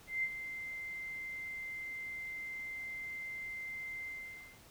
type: tone with ADSR envelope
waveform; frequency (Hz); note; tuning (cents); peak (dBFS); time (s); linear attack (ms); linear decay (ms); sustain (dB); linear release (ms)
sine; 2083; C7; -8; -30; 0.07-4.6; 160; 54; -10; 540
effects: pink hiss -59 dBFS RMS until 4.7 s